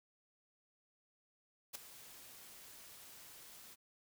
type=noise with ADSR envelope; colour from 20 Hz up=white; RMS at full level=-42 dBFS; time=1.73-3.76 s; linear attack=22 ms; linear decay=7 ms; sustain=-14 dB; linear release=32 ms; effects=none